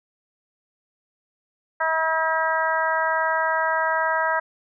harmonic tone, 321.2 Hz, E4, 45 cents flat, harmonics 2 / 3 / 4 / 5 / 6, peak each -26 / -24 / -27 / -25 / -30 dBFS, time 1.8-4.4 s, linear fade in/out 10 ms, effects none

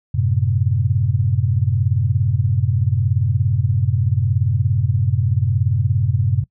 sine chord, F# diminished, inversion none, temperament equal with one note detuned, 93.2 / 110 / 130.81 Hz, F#2 / A2 / C3, +13 / 0 / 0 cents, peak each -19 dBFS, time 0.14-6.44 s, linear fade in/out 10 ms, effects noise-tail reverb RT60 0.1 s tail -22 dB re dry

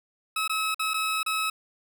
20% pulse tone with dropouts, 1289 Hz, E6, 39 cents flat, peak -20 dBFS, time 0.36-1.5 s, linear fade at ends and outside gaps 5 ms, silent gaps 0.478-0.495 / 0.745-0.794 / 0.936-0.941 / 1.231-1.262 s, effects none

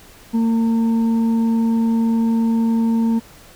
sine tone with frequency modulation, 227.6 Hz, A#3, 41 cents flat, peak -14 dBFS, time 0.33-3.2 s, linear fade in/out 20 ms, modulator 684 Hz, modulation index 0.24, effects pink hiss -45 dBFS RMS until 3.55 s

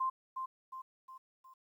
sine tone with echo, 1046.5 Hz, C6, in tune, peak -30 dBFS, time 0-0.1 s, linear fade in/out 10 ms, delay 360 ms, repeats 4, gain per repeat -6 dB, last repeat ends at 1.54 s, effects 12-bit

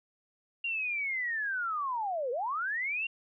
sine linear two-way sweep, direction down then up, 2794 to 463.1 to 2794 Hz, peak -30 dBFS, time 0.64-3.07 s, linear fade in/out 5 ms, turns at 2.31 s, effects none

